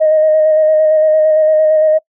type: tone with vibrato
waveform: sine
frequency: 622.3 Hz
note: D#5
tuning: in tune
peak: -6 dBFS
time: 0-1.99 s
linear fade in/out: 20 ms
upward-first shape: square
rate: 8.8 Hz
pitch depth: 16 cents each way
effects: noise-tail reverb RT60 0.1 s tail -23 dB re dry + tanh soft clip ceiling -2 dBFS